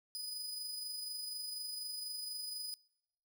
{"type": "tone with amplitude modulation", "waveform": "sawtooth", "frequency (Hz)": 4978, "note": "D#8", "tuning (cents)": 0, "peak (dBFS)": -36, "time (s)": [0.15, 2.74], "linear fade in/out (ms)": 0, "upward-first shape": "sine", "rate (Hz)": 24.1, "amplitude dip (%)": 35, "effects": ["noise-tail reverb RT60 0.9 s tail -25 dB re dry"]}